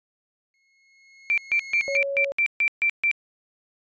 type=tone with exponential growth; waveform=40% pulse; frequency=2167 Hz; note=C#7; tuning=40 cents flat; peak=-26 dBFS; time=0.54-1.97 s; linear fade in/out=1 ms; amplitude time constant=310 ms
type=tone bursts; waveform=sine; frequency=2349 Hz; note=D7; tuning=in tune; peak=-18 dBFS; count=9; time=1.3-3.113 s; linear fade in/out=0 ms; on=77 ms; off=140 ms
type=tone; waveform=sine; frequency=556 Hz; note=C#5; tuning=5 cents sharp; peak=-25 dBFS; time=1.88-2.32 s; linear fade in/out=0 ms
effects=resampled to 16000 Hz